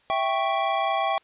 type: chord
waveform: square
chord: C# diminished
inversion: first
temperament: equal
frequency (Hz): 659.3 / 784 / 1108.7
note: E5 / G5 / C#6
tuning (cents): 0 / 0 / 0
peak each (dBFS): -28 / -26 / -28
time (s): 0.1-1.18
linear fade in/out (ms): 0
effects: white hiss -61 dBFS RMS until 1.23 s + resampled to 8000 Hz